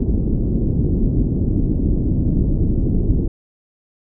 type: low-pass noise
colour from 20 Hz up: pink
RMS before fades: -17 dBFS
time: 0-3.28 s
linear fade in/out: 5 ms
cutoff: 330 Hz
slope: 24 dB/octave
effects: none